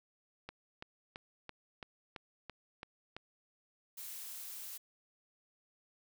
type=click train; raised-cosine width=0.3 ms; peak=-28 dBFS; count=9; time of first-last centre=0.49-3.166 s; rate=2.99 Hz
type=noise; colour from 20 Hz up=blue; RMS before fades=-46 dBFS; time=3.97-4.78 s; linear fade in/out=10 ms
effects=none